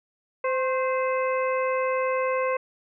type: harmonic tone with a mistuned harmonic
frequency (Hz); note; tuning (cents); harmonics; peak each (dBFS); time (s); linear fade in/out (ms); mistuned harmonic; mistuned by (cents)
517; C5; -21; 1 / 2 / 3 / 4 / 5; -24 / -28 / -37 / -34 / -37; 0.44-2.57; 5; 2; +51
effects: none